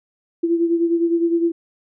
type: beating tone pair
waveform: sine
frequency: 336.1 / 345.9 Hz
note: E4 / F4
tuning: +34 / -17 cents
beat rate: 9.8 Hz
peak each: -16 / -23 dBFS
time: 0.43-1.52 s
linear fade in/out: 10 ms
effects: none